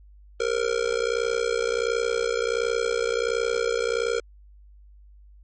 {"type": "tone with amplitude modulation", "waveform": "square", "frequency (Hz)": 466.2, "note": "A#4", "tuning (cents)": 0, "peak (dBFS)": -19, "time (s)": [0.4, 4.2], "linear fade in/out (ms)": 5, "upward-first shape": "sine", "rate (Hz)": 61.4, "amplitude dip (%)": 95, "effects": ["added 50 Hz sine -47 dBFS peak until 5.43 s", "MP3 32 kbps"]}